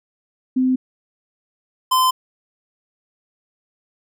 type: tone pair in turn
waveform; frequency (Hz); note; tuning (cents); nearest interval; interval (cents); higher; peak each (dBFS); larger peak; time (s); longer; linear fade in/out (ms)
sine / square; 257.2 / 1028.8; C4 / C6; -30 / -30; 2 octaves; 2400; second; -14; neither; 0.56-0.76 / 1.91-2.11; neither; 10
effects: none